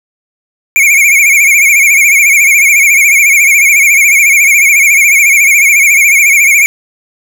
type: tone with vibrato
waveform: square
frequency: 2274 Hz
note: C#7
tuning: 44 cents sharp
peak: -4 dBFS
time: 0.76-6.66 s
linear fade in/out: 0 ms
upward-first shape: sine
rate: 14 Hz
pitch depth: 99 cents each way
effects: none